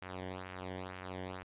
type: tone with flanger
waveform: sawtooth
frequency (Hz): 92.5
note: F#2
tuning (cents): 0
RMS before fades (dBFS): -44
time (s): 0.02-1.43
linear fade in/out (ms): 0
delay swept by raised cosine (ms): 0.22 to 0.79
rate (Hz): 2.1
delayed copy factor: -0.8
effects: resampled to 8000 Hz